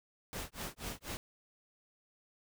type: noise with tremolo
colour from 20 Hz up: pink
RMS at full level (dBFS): -40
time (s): 0.33-1.17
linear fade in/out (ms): 0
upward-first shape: sine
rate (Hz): 4.1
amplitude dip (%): 100
effects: none